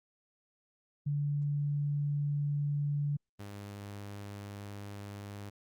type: tone pair in turn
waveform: sine / sawtooth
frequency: 144.9 / 101.37 Hz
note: D3 / G#2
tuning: -23 / -41 cents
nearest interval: tritone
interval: 618 cents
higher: first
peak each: -29 / -38 dBFS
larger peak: first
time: 1.06-3.17 / 3.39-5.5 s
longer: neither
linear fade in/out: 10 ms
effects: Opus 48 kbps